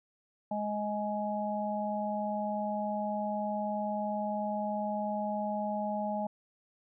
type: harmonic tone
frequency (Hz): 209.2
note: G#3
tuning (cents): +13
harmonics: 1 / 3 / 4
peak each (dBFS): -35 / -35 / -35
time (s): 0.51-6.27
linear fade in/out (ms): 5
effects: none